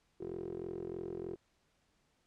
15% pulse tone with band-pass filter, 43.22 Hz, F1, 17 cents flat, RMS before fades -42 dBFS, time 0.2-1.36 s, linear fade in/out 10 ms, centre 360 Hz, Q 7.8, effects pink hiss -75 dBFS RMS until 2.26 s + low-pass 8000 Hz 12 dB/octave

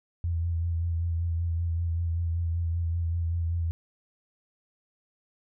sine tone with vibrato, 84.2 Hz, E2, 37 cents sharp, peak -25 dBFS, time 0.24-3.71 s, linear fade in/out 0 ms, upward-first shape sine, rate 5.2 Hz, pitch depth 32 cents each way, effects none

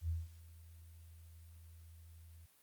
sine tone with ADSR envelope, 82.41 Hz, E2, in tune, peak -33 dBFS, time 0.01-2.46 s, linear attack 78 ms, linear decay 190 ms, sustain -21 dB, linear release 5 ms, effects white hiss -69 dBFS RMS until 2.62 s + Opus 48 kbps

